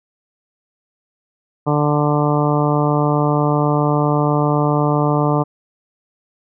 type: harmonic tone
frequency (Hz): 147.8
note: D3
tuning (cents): +11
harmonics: 1 / 2 / 3 / 4 / 5 / 6 / 7 / 8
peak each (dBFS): -17 / -20 / -22 / -23 / -24 / -25 / -25 / -26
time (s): 1.66-5.44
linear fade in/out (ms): 20
effects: none